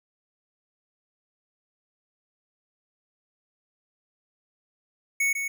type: tone with echo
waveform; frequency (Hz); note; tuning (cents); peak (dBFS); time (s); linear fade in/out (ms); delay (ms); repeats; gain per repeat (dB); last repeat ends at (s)
square; 2217; C#7; 0; -22; 5.2-5.33; 5; 150; 1; -6; 5.48
effects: none